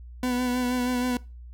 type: tone with vibrato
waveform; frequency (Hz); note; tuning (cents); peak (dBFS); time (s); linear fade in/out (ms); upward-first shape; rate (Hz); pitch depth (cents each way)
40% pulse; 248.7; B3; +12; -23; 0.23-1.17; 2; sine; 6.3; 25
effects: noise-tail reverb RT60 0.3 s tail -21 dB re dry + added 60 Hz sine -40 dBFS peak until 1.53 s